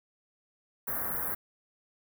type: band-stop noise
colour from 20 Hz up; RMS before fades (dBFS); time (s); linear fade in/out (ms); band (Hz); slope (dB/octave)
white; -33; 0.87-1.35; 10; 1800 to 11000; 48
effects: none